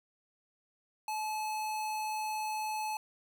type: tone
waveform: square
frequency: 861 Hz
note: A5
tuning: 38 cents flat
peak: -34 dBFS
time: 1.08-2.97 s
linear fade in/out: 2 ms
effects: none